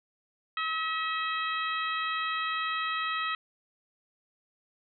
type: harmonic tone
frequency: 642 Hz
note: E5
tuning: 46 cents flat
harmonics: 2 / 3 / 4 / 5 / 6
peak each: -31 / -35 / -37 / -39 / -41 dBFS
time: 0.57-3.35 s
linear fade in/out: 2 ms
effects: none